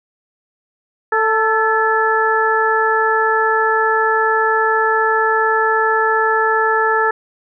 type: harmonic tone with a mistuned harmonic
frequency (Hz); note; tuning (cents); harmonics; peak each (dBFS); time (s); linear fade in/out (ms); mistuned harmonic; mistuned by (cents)
442.6; A4; +10; 1 / 2 / 3 / 4; -18 / -18 / -18 / -18; 1.12-7.11; 5; 4; -42
effects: none